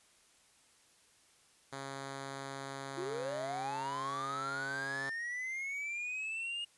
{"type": "tone", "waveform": "5% pulse", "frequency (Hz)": 136.7, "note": "C#3", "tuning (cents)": -24, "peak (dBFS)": -30, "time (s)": [1.72, 5.1], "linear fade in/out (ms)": 10}
{"type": "linear sweep", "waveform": "triangle", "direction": "up", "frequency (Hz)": [336.1, 2862], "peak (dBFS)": -35, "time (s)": [2.97, 6.65], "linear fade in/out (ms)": 10}
{"effects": ["white hiss -66 dBFS RMS until 6.77 s", "resampled to 24000 Hz"]}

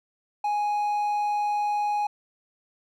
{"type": "tone", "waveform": "triangle", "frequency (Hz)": 830.6, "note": "G#5", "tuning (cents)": 0, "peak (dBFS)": -21, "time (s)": [0.44, 2.07], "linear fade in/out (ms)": 5, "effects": []}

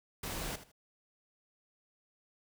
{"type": "noise with echo", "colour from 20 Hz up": "pink", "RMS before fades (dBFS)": -39, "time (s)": [0.23, 0.56], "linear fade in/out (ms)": 5, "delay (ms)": 79, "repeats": 2, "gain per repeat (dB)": -13, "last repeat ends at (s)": 0.718, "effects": []}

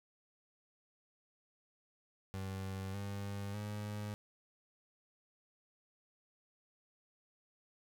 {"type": "tone with pitch steps", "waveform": "30% pulse", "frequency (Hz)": [96, 100.13, 104.45], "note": ["G2", "G2", "G#2"], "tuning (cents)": [-36, 37, 10], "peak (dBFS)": -37, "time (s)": [2.34, 4.14], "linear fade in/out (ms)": 0, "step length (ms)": 600, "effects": []}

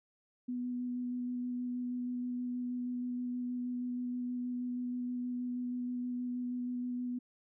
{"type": "tone with vibrato", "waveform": "sine", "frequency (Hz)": 246.9, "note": "B3", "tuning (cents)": 0, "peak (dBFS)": -34, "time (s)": [0.48, 7.19], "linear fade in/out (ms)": 10, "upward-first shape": "square", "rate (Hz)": 6.3, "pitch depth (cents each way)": 8, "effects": []}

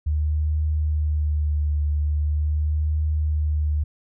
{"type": "tone with vibrato", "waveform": "sine", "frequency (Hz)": 75.4, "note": "D2", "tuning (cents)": 46, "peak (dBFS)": -19, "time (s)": [0.06, 3.84], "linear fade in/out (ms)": 10, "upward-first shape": "triangle", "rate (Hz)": 0.42, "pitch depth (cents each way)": 33, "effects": []}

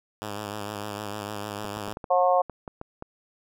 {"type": "tone with vibrato", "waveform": "5% pulse", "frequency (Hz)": 103.83, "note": "G#2", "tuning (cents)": 0, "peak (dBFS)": -21, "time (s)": [0.22, 1.93], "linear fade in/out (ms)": 0, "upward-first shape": "sine", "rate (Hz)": 6.6, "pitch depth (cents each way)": 45}
{"type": "clicks", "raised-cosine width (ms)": 1, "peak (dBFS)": -22, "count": 9, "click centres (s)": [1.649, 1.771, 1.881, 1.971, 2.042, 2.497, 2.678, 2.814, 3.024]}
{"type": "harmonic tone", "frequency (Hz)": 180.4, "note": "F#3", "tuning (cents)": -44, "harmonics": [3, 4, 5, 6], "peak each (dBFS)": [-22, -21, -28, -27], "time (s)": [2.1, 2.42], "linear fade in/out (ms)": 10}
{"effects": []}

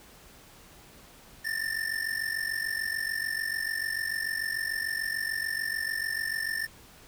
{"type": "ring-modulated tone", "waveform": "square", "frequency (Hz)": 1791, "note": "A6", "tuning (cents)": 30, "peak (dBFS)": -27, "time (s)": [1.44, 6.67], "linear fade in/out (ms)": 20, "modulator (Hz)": 23.4, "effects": ["pink hiss -53 dBFS RMS until 7.07 s"]}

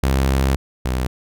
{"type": "tone pair in turn", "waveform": "sawtooth", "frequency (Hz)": [66.9, 63.42], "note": ["C2", "B1"], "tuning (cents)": [39, 47], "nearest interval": "minor second", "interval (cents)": 92, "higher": "first", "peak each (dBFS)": [-11, -15], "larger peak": "first", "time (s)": [[0.03, 0.56], [0.85, 1.07]], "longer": "first", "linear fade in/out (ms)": 5, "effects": []}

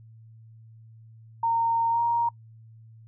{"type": "tone with pitch glide", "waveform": "sine", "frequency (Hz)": [920, 937.2], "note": ["A#5", "A#5"], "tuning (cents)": [-23, 9], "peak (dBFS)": -21, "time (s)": [1.43, 2.29], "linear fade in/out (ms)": 5, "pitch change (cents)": 32, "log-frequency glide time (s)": [1.9, 2], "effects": ["noise-tail reverb RT60 0.1 s tail -25 dB re dry", "added 112 Hz sine -47 dBFS peak until 3.07 s"]}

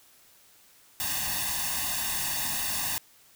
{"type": "noise with comb filter", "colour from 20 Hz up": "white", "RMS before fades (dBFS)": -30, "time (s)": [1, 2.98], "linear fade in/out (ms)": 0, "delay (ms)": 1.1, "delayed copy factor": 0.95, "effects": ["white hiss -58 dBFS RMS until 3.35 s"]}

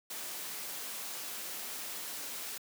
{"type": "noise", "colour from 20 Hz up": "white", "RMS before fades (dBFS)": -41, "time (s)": [0.1, 2.58], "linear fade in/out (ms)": 5, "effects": ["high-pass 200 Hz 12 dB/octave"]}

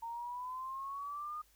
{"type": "exponential sweep", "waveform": "sine", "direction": "up", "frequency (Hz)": [915, 1231], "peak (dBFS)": -39, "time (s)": [0.02, 1.42], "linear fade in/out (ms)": 10, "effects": ["added 50 Hz sine -70 dBFS peak until 1.55 s", "white hiss -69 dBFS RMS until 1.55 s"]}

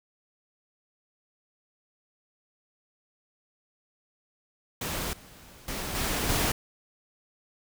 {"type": "noise with level steps", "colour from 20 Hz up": "pink", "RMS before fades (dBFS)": [-32, -51, -34, -29, -26], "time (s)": [4.81, 6.52], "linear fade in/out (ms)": 5, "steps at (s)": [5.13, 5.68, 5.95, 6.29], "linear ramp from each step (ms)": 2, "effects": []}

